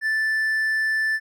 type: tone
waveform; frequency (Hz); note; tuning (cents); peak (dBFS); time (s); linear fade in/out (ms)
triangle; 1760; A6; 0; -18; 0.01-1.2; 50
effects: none